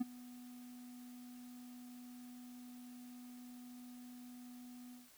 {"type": "tone with ADSR envelope", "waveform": "triangle", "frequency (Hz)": 246.9, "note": "B3", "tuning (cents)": 0, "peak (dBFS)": -28, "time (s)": [0, 5.1], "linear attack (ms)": 13, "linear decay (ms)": 19, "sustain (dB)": -21, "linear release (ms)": 180, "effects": ["white hiss -64 dBFS RMS until 5.17 s"]}